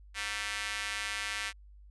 square tone with high-pass filter, 103.83 Hz, G#2, in tune, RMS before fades -36 dBFS, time 0.14-1.53 s, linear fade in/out 50 ms, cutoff 1900 Hz, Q 1.7, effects added 50 Hz sine -51 dBFS peak until 1.9 s + resampled to 24000 Hz

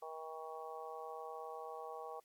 harmonic tone, 159.3 Hz, D#3, 41 cents sharp, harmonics 3 / 4 / 5 / 6 / 7, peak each -49 / -52 / -49 / -56 / -51 dBFS, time 0.02-2.2 s, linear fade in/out 5 ms, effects white hiss -75 dBFS RMS until 2.24 s + AAC 64 kbps

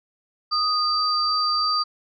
sine tone pair together, 1237 / 4667 Hz, D#6 / D8, -10 / -12 cents, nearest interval octave + major seventh, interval 2298 cents, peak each -22 dBFS, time 0.51-1.84 s, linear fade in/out 20 ms, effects none

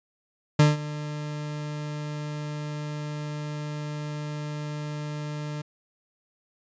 40% pulse tone with ADSR envelope, 149.4 Hz, D3, 30 cents sharp, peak -12 dBFS, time 0.59-5.62 s, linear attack 6 ms, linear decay 170 ms, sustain -18 dB, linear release 9 ms, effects resampled to 16000 Hz

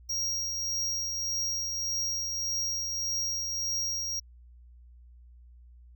square tone with tremolo, 5630 Hz, F8, 13 cents sharp, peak -28 dBFS, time 0.09-4.2 s, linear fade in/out 10 ms, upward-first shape triangle, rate 1.7 Hz, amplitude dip 35%, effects added 60 Hz sine -50 dBFS peak until 5.95 s

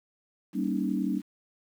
sine chord, Eb dominant seventh, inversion first, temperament just, 194.45 / 233.3 / 280 / 311.1 Hz, G3 / Bb3 / Db4 / Eb4, -14 / +2 / +18 / 0 cents, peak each -30 / -32 / -31 / -33 dBFS, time 0.53-1.22 s, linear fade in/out 50 ms, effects 9-bit

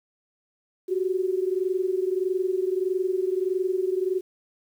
sine tone pair together, 366.9 / 388.5 Hz, F#4 / G4, -15 / -16 cents, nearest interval minor second, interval 99 cents, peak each -24 / -27 dBFS, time 0.88-4.21 s, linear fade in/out 20 ms, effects 9-bit

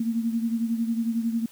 sine beating tone pair, 227.5 / 238.5 Hz, A#3 / A#3, -42 / +40 cents, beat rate 11 Hz, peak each -24 / -30 dBFS, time 0-1.46 s, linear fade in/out 5 ms, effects white hiss -52 dBFS RMS until 1.51 s

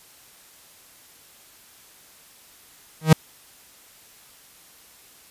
45% pulse tone with exponential growth, 157.7 Hz, D#3, 24 cents sharp, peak -6 dBFS, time 3.01-3.13 s, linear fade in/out 5 ms, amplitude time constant 25 ms, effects white hiss -51 dBFS RMS until 5.3 s + resampled to 32000 Hz

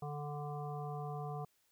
harmonic tone, 146.83 Hz, D3, in tune, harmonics 1 / 3 / 5 / 7 / 8, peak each -41 / -47 / -45 / -52 / -52 dBFS, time 0.02-1.45 s, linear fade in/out 5 ms, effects white hiss -75 dBFS RMS until 1.71 s

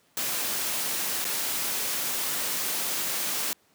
white noise with dropouts, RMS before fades -29 dBFS, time 0.17-3.53 s, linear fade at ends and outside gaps 1 ms, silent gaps 1.244-1.251 s, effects pink hiss -64 dBFS RMS until 3.74 s + high-pass 150 Hz 12 dB/octave

